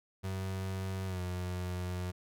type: tone with pitch glide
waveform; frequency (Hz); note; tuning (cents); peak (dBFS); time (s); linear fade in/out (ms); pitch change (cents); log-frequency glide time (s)
35% pulse; 95 to 90.19; F#2 to F#2; +46 to -44; -33; 0.23-2.12; 20; -90; 1.06-1.2
effects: none